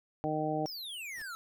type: harmonic tone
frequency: 154.2 Hz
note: D#3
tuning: 15 cents flat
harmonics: 1 / 2 / 3 / 4 / 5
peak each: -38 / -35 / -38 / -36 / -35 dBFS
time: 0.24-0.66 s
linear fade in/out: 0 ms
type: exponential sweep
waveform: square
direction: down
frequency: 5650 to 1301 Hz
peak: -40 dBFS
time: 0.66-1.35 s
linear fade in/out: 0 ms
type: noise with exponential growth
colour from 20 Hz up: pink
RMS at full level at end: -50 dBFS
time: 1.06-1.22 s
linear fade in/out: 2 ms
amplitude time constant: 33 ms
effects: none